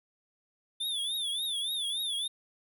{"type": "tone with vibrato", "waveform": "square", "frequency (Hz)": 3520, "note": "A7", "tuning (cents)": 0, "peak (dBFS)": -31, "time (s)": [0.8, 2.28], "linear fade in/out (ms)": 10, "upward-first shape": "triangle", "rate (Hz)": 3.5, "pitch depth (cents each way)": 140, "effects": []}